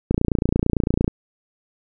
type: click train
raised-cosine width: 3 ms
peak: -5 dBFS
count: 29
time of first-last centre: 0.11-1.079 s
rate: 28.9 Hz
effects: none